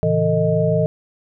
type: tone cluster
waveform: sine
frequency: 111.6 / 137.9 / 163.7 / 447.1 / 622 Hz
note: A2 / C#3 / E3 / A4 / D#5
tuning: +25 / -9 / -12 / +28 / -1 cents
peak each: -23 / -27 / -19 / -21 / -19 dBFS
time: 0.03-0.86 s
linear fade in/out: 0 ms
effects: none